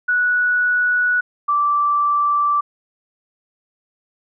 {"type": "tone pair in turn", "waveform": "sine", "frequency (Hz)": [1471, 1167.5], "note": ["F#6", "D6"], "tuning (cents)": [-11, -11], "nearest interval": "major third", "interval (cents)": 400, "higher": "first", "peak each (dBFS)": [-14, -14], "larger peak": "neither", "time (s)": [[0.08, 1.21], [1.48, 2.61]], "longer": "neither", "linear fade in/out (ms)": 10, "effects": []}